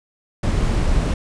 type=noise; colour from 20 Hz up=brown; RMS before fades=-18 dBFS; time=0.43-1.14 s; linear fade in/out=5 ms; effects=resampled to 22050 Hz